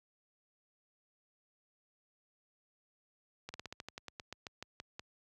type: slowing click train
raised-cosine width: 0.2 ms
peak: -26 dBFS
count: 15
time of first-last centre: 3.49-4.995 s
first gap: 50 ms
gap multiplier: 1.11
effects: high-pass 60 Hz 12 dB/octave